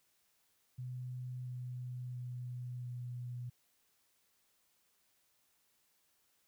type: tone with pitch steps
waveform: sine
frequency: 125.8 / 124.79 / 123.78 / 122.78 Hz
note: B2 / B2 / B2 / B2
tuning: +32 / +18 / +4 / -10 cents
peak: -40 dBFS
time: 0.78-3.5 s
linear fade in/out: 10 ms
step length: 680 ms
effects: white hiss -75 dBFS RMS until 6.47 s